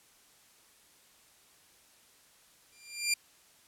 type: tone with exponential growth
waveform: 15% pulse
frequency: 2386 Hz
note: D7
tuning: 27 cents sharp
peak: -17 dBFS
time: 2.72-3.14 s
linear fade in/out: 5 ms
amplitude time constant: 91 ms
effects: white hiss -62 dBFS RMS until 3.67 s + low-pass 12000 Hz 12 dB/octave